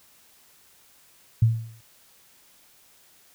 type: tone with exponential decay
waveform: sine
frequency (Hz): 113.4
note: A#2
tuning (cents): -47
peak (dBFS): -12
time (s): 1.42-1.81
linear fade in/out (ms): 5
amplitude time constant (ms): 83
effects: white hiss -57 dBFS RMS until 3.34 s